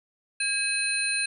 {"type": "tone cluster", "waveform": "sine", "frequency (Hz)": [1629, 2556, 4112, 9220], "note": ["G#6", "D#7", "C8", "D9"], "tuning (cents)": [-34, 46, -31, -33], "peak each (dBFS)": [-33, -27, -31, -30], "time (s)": [0.4, 1.26], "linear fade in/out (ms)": 5, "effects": []}